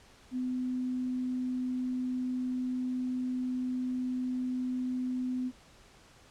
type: tone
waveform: sine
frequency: 253.1 Hz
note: B3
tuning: 43 cents sharp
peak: -30 dBFS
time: 0.31-5.52 s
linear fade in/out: 50 ms
effects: pink hiss -58 dBFS RMS until 6.3 s + low-pass 8000 Hz 12 dB/octave